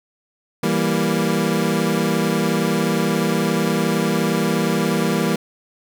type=chord; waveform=25% pulse; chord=E diminished; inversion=none; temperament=equal; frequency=164.81 / 196 / 233.1 Hz; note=E3 / G3 / Bb3; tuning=0 / 0 / 0 cents; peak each=-18 dBFS; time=0.63-5.36 s; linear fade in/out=5 ms; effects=none